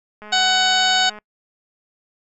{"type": "click train", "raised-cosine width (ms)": 0.5, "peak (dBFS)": -24, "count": 205, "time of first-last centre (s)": [0.22, 1.187], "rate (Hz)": 211}
{"type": "harmonic tone", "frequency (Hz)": 747, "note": "F#5", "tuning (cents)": 16, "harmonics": [1, 2, 3, 4, 5, 6, 7, 9, 10], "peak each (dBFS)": [-20, -20, -30, -22, -21, -23, -32, -29, -35], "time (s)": [0.32, 1.1], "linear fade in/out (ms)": 10}
{"effects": ["noise-tail reverb RT60 0.1 s tail -26 dB re dry"]}